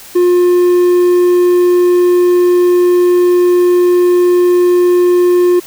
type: tone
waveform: triangle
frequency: 355.7 Hz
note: F4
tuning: 32 cents sharp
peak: -4 dBFS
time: 0.15-5.6 s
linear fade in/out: 10 ms
effects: white hiss -34 dBFS RMS until 5.66 s